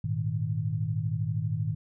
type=chord; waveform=sine; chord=Ab suspended second; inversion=none; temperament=equal; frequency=103.83 / 116.54 / 155.56 Hz; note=Ab2 / Bb2 / Eb3; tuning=0 / 0 / 0 cents; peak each=-31 dBFS; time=0.04-1.75 s; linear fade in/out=5 ms; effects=none